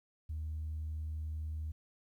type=tone; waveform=sine; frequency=77.78 Hz; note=D#2; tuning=in tune; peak=-35 dBFS; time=0.29-1.72 s; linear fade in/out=10 ms; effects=tanh soft clip ceiling -33 dBFS + 12-bit